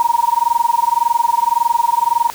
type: tone with amplitude modulation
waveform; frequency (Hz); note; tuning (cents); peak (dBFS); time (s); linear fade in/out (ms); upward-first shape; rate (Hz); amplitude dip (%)
sine; 941; A#5; +16; -8; 0-2.3; 0; sine; 21.8; 100
effects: white hiss -34 dBFS RMS until 2.34 s